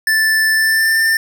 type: tone with pitch glide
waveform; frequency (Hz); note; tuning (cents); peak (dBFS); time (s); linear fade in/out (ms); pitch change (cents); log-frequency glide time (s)
square; 1760 to 1792.8; A6 to A6; 0 to +32; -12; 0.07-1.17; 2; +32; 0.53-1.03
effects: none